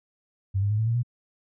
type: tone with pitch steps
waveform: sine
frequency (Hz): 97.2 / 101.56 / 106.12 / 110.88 / 115.86 / 121.06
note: G2 / G#2 / G#2 / A2 / A#2 / B2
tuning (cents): -14 / -38 / +38 / +14 / -10 / -34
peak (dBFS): -21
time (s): 0.54-1.032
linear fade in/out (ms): 20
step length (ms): 82
effects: none